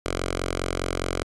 5% pulse tone with notch filter, 44.89 Hz, F1, 48 cents sharp, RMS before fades -28 dBFS, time 0.06-1.23 s, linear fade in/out 0 ms, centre 180 Hz, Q 0.77, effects resampled to 24000 Hz

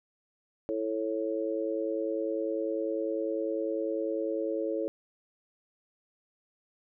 sine chord, A major, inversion second, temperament just, 330 / 440 / 550 Hz, E4 / A4 / C#5, +2 / 0 / -14 cents, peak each -33 dBFS, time 0.69-4.88 s, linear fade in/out 0 ms, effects none

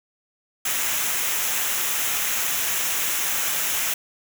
white noise with comb filter, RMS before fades -24 dBFS, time 0.65-3.94 s, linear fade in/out 5 ms, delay 0.22 ms, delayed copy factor -0.55, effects none

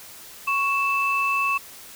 sine tone pair together, 1108.7 / 2637 Hz, C#6 / E7, 0 / 0 cents, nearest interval octave + minor third, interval 1500 cents, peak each -22 dBFS, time 0.47-1.58 s, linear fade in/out 10 ms, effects tanh soft clip ceiling -12 dBFS + white hiss -43 dBFS RMS until 1.95 s

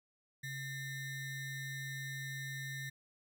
square ring-modulated tone, 970 Hz, B5, 31 cents flat, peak -38 dBFS, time 0.43-2.9 s, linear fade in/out 10 ms, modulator 833 Hz, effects 13-bit

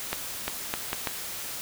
accelerating click train, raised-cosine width 0.3 ms, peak -11 dBFS, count 5, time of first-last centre 0.13-1.072 s, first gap 350 ms, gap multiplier 0.74, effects white hiss -36 dBFS RMS until 1.61 s

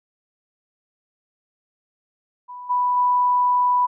sine tone with level steps, 987.8 Hz, B5, in tune, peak -33 / -17 / -15 dBFS, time 2.48-3.87 s, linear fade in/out 20 ms, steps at 2.69 / 2.96 s, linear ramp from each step 20 ms, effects none

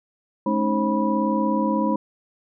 sine tone cluster, 213.1 / 273.9 / 310.7 / 536 / 979 Hz, G#3 / C#4 / D#4 / C5 / B5, +45 / -21 / -2 / +42 / -15 cents, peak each -23 / -28 / -25 / -27 / -25 dBFS, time 0.46-1.96 s, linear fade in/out 5 ms, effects none

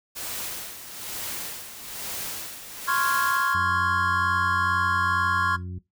white noise with tremolo, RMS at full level -32 dBFS, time 0.15-3.55 s, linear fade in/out 20 ms, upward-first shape sine, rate 1.1 Hz, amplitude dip 65%
triangle chord, Db major seventh, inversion third, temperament equal, 1046.5 / 1108.7 / 1396.9 / 1661.2 Hz, C6 / Db6 / F6 / Ab6, 0 / 0 / 0 / 0 cents, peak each -25 dBFS, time 2.87-5.57 s, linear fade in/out 20 ms
harmonic tone, 90.3 Hz, F#2, 42 cents flat, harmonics 1 / 2 / 3 / 4, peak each -32 / -38 / -48 / -49 dBFS, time 3.54-5.79 s, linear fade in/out 10 ms
effects noise-tail reverb RT60 0.2 s tail -19 dB re dry

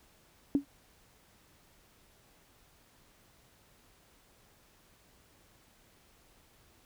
sine tone with exponential decay, 281.8 Hz, C#4, 29 cents sharp, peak -19 dBFS, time 0.55-0.65 s, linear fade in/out 1 ms, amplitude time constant 21 ms, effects pink hiss -64 dBFS RMS until 6.85 s

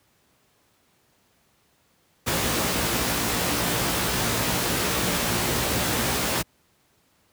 pink noise with comb filter, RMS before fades -24 dBFS, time 2.26-6.43 s, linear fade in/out 20 ms, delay 17 ms, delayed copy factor +0.7, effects pink hiss -64 dBFS RMS until 7.32 s + high-pass 80 Hz 12 dB/octave

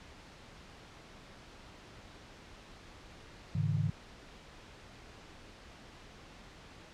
sine chord, Ab suspended fourth, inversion none, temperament equal with one note detuned, 103.83 / 138.59 / 158.47 Hz, Ab2 / Db3 / Eb3, 0 / 0 / +32 cents, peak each -33 dBFS, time 3.55-3.9 s, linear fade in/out 5 ms, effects pink hiss -53 dBFS RMS until 6.93 s + low-pass 5000 Hz 12 dB/octave

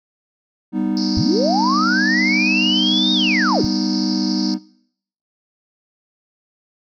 triangle chord, G augmented, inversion none, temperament equal, 196 / 246.9 / 311.1 Hz, G3 / B3 / D#4, 0 / 0 / 0 cents, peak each -20 dBFS, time 0.72-4.59 s, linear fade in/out 50 ms
pink band-pass noise, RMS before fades -28 dBFS, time 0.97-4.54 s, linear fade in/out 0 ms, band 4500 to 5400 Hz, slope 96 dB/octave
sine linear two-way sweep, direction up then down, 65.8 to 3729 to 65.8 Hz, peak -16 dBFS, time 1.17-3.65 s, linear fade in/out 0 ms, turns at 3.13 s
effects noise-tail reverb RT60 0.7 s tail -22 dB re dry

